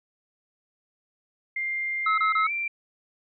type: tone with pitch glide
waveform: sine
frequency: 2100 to 2357 Hz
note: C7 to D7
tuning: +6 to +6 cents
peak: -26 dBFS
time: 1.56-2.68 s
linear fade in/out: 5 ms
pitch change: +200 cents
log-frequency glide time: 2.43-2.51 s
type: tone bursts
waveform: triangle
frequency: 1293 Hz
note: E6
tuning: 34 cents flat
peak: -19 dBFS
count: 3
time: 2.06-2.47 s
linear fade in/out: 5 ms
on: 120 ms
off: 25 ms
effects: resampled to 11025 Hz